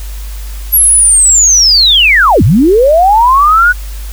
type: linear two-way sweep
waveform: sine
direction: down then up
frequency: 11630 to 76.2 to 1493 Hz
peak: -3 dBFS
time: 0.72-3.73 s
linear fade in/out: 20 ms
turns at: 2.43 s
effects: added 50 Hz sine -19 dBFS peak until 4.12 s + white hiss -33 dBFS RMS until 4.12 s